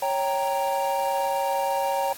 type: chord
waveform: triangle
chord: G diminished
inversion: second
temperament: equal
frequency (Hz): 554.4 / 784 / 932.3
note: Db5 / G5 / Bb5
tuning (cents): 0 / 0 / 0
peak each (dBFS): -25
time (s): 0.02-2.13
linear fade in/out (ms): 5
effects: white hiss -41 dBFS RMS until 2.17 s + AAC 64 kbps